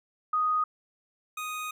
sine / 25% pulse tone pair in turn, 1244.5 / 1244.5 Hz, D#6 / D#6, 0 / 0 cents, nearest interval unison, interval 0 cents, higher neither, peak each -23 / -29 dBFS, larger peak first, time 0.33-0.64 / 1.37-1.71 s, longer second, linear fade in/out 5 ms, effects none

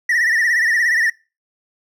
triangle tone with vibrato, 1864.7 Hz, A#6, in tune, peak -12 dBFS, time 0.09-1.1 s, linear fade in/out 5 ms, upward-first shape triangle, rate 17 Hz, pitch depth 120 cents each way, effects noise-tail reverb RT60 0.3 s tail -23 dB re dry

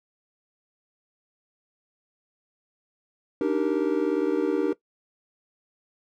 triangle chord, Eb major seventh, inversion third, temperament just, 291.7 / 311.1 / 388.9 / 466.7 Hz, D4 / Eb4 / G4 / Bb4, -12 / 0 / -14 / +2 cents, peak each -25 dBFS, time 3.41-4.73 s, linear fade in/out 2 ms, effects noise-tail reverb RT60 0.1 s tail -17 dB re dry

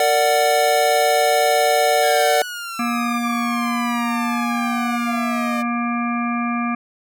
square chord, Bb augmented, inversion none, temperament equal with one note detuned, 459.2 / 587.3 / 740 Hz, Bb4 / D5 / F#5, -26 / 0 / 0 cents, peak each -22 / -19 / -18 dBFS, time 0-2.42 s, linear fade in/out 2 ms
sawtooth exponential sweep, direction down, 1661.2 to 600 Hz, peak -24 dBFS, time 2.02-5.63 s, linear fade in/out 20 ms
harmonic tone, 237.5 Hz, A#3, 33 cents sharp, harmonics 1 / 3 / 5 / 7 / 9 / 10, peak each -21 / -29 / -25 / -34 / -40 / -30 dBFS, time 2.79-6.75 s, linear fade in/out 5 ms
effects none

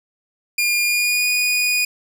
sawtooth tone with pitch glide, 2416 to 2464 Hz, D7 to D#7, +48 to -17 cents, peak -13 dBFS, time 0.58-1.85 s, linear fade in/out 5 ms, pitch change +35 cents, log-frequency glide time 0.83-1.28 s, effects none

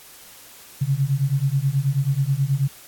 sine beating tone pair, 133 / 142.3 Hz, C3 / C#3, +29 / +46 cents, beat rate 9.3 Hz, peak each -21 dBFS, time 0.81-2.68 s, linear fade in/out 10 ms, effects white hiss -45 dBFS RMS until 2.87 s + AAC 64 kbps

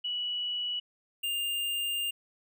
sine / square tone pair in turn, 2941 / 2805 Hz, F#7 / F7, -11 / +7 cents, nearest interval minor second, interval 82 cents, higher first, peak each -30 / -30 dBFS, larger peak neither, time 0.04-0.8 / 1.23-2.11 s, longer second, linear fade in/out 10 ms, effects none

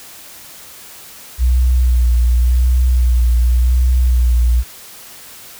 sine tone with vibrato, 61.1 Hz, B1, 18 cents flat, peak -9 dBFS, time 1.38-4.64 s, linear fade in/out 50 ms, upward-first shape sine, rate 0.9 Hz, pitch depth 42 cents each way, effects white hiss -37 dBFS RMS until 5.59 s

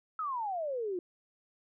sine exponential sweep, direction down, 1318.5 to 343.9 Hz, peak -32 dBFS, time 0.19-0.99 s, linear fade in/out 2 ms, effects none

